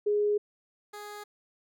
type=tone pair in turn; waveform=sine / 15% pulse; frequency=415.3 / 415.3 Hz; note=G#4 / G#4; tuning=0 / 0 cents; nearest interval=unison; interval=0 cents; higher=neither; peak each=-23 / -34 dBFS; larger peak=first; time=0.06-0.38 / 0.93-1.24 s; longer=first; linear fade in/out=10 ms; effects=none